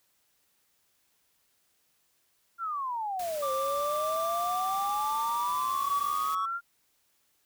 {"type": "exponential two-way sweep", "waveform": "sine", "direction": "down then up", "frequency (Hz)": [1404, 523.3, 1404], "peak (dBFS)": -30, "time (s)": [2.58, 6.61], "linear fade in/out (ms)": 50, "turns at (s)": 3.51}
{"type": "noise", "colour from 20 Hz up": "white", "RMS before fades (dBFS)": -43, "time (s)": [3.19, 6.35], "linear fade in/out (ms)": 5}
{"type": "tone with pitch glide", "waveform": "triangle", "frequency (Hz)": [1177, 1118.7], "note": ["D6", "C#6"], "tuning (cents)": [3, 15], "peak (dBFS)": -28, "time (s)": [3.42, 6.46], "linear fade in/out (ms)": 10, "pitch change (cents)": -88, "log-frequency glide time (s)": [5.34, 6.24]}
{"effects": ["white hiss -71 dBFS RMS until 7.45 s"]}